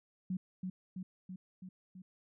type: tone with echo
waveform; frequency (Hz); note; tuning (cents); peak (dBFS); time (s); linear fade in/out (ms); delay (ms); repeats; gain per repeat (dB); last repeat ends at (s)
sine; 185; F#3; 0; -33; 0.3-0.37; 5; 330; 5; -3; 2.02
effects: none